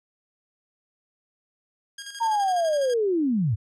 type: tone with tremolo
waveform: 10% pulse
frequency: 1625 Hz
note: G#6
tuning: 38 cents flat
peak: -25 dBFS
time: 1.98-2.94 s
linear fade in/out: 5 ms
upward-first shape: square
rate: 12 Hz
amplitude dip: 55%
type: linear sweep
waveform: sine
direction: down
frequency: 934 to 90.9 Hz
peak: -20 dBFS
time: 2.2-3.56 s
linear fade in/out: 20 ms
effects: low-pass 8000 Hz 12 dB/octave